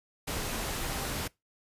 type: tone in noise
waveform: sine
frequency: 786 Hz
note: G5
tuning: 4 cents sharp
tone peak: -44 dBFS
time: 0.82-1.06 s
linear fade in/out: 10 ms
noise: pink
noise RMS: -34 dBFS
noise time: 0.27-1.28 s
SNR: -13 dB
effects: noise-tail reverb RT60 0.2 s tail -23 dB re dry + resampled to 32000 Hz